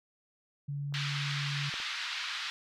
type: tone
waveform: sine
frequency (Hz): 142.6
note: C#3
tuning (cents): +49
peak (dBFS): -33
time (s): 0.68-1.7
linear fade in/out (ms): 10
type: clicks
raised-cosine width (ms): 1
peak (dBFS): -41 / -31 / -36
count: 3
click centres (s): 0.925 / 1.74 / 1.801
type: band-pass noise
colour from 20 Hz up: white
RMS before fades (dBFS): -37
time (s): 0.94-2.5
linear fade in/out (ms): 0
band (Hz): 1200 to 4200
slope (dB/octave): 24
effects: none